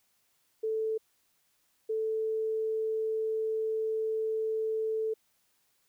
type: tone pair in turn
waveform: sine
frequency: 440 / 440 Hz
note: A4 / A4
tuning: 0 / 0 cents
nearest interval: unison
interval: 0 cents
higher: neither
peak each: -28 dBFS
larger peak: neither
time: 0.63-0.98 / 1.89-5.14 s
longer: second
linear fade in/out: 10 ms
effects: white hiss -72 dBFS RMS until 5.88 s